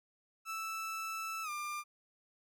30% pulse tone with pitch glide, 1318.5 to 1195.2 Hz, E6 to D6, 0 to +30 cents, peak -35 dBFS, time 0.45-1.84 s, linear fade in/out 50 ms, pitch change -170 cents, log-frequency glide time 1.43-1.5 s, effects none

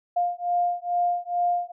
sine beating tone pair, 703 / 705.3 Hz, F5 / F5, +11 / +17 cents, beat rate 2.3 Hz, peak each -25 dBFS, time 0.16-1.72 s, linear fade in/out 10 ms, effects none

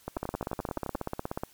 two click trains, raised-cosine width 1 ms, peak -19 / -17 dBFS, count 11 / 22, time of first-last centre 0.08-0.95 / 0.17-1.435 s, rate 11.5 / 16.6 Hz, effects white hiss -59 dBFS RMS until 1.53 s + MP3 96 kbps

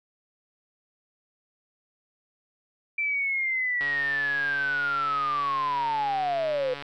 sine linear sweep, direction down, 2344 to 493.9 Hz, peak -24 dBFS, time 2.98-6.74 s, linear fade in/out 5 ms
click train, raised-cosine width 0.3 ms, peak -21 dBFS, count 429, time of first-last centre 3.81-6.824 s, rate 142 Hz
effects none

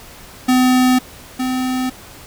square tone pair in turn, 254 / 256.2 Hz, B3 / C4, +49 / -36 cents, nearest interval unison, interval 15 cents, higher second, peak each -11 / -18 dBFS, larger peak first, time 0.48-0.99 / 1.39-1.9 s, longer neither, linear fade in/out 10 ms, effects pink hiss -39 dBFS RMS until 2.26 s

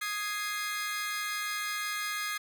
sawtooth chord, Ab major, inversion second, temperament equal, 1244.5 / 1661.2 / 2093 Hz, Eb6 / Ab6 / C7, 0 / 0 / 0 cents, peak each -33 dBFS, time 0.01-2.38 s, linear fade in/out 10 ms, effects none

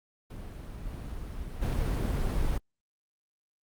brown noise with level steps, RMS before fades -40 / -38 / -28 dBFS, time 0.3-2.58 s, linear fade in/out 5 ms, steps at 0.85 / 1.61 s, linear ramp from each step 20 ms, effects Opus 32 kbps

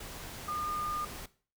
sine tone in noise, 1214 Hz, D#6, 43 cents flat, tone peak -33 dBFS, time 0.48-1.05 s, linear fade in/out 5 ms, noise pink, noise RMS -44 dBFS, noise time 0-1.26 s, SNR +8 dB, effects noise-tail reverb RT60 0.4 s tail -17 dB re dry

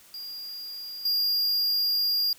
square tone with level steps, 4816 Hz, D8, 43 cents sharp, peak -36 / -23 dBFS, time 0.14-2.33 s, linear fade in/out 2 ms, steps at 1.05 s, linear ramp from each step 5 ms, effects white hiss -54 dBFS RMS until 2.38 s

